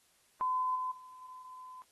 sine tone with level steps, 1018 Hz, C6, 48 cents flat, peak -29 / -33 / -49 / -46 dBFS, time 0.41-1.82 s, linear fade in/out 0 ms, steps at 0.75 / 0.91 / 1.21 s, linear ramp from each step 10 ms, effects white hiss -69 dBFS RMS until 1.91 s + AAC 32 kbps

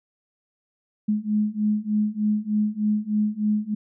sine beating tone pair, 209.6 / 212.9 Hz, G#3 / G#3, +16 / +43 cents, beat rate 3.3 Hz, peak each -24 / -23 dBFS, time 1.08-3.75 s, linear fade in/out 10 ms, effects none

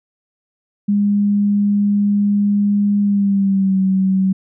sine tone with pitch glide, 203.9 to 190.25 Hz, G#3 to F#3, -32 to +48 cents, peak -12 dBFS, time 0.88-4.33 s, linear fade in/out 10 ms, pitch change -120 cents, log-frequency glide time 3.01-3.79 s, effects none

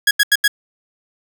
sawtooth tone bursts, 1661.2 Hz, G#6, in tune, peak -6 dBFS, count 4, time 0.07-0.479 s, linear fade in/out 5 ms, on 40 ms, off 83 ms, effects none

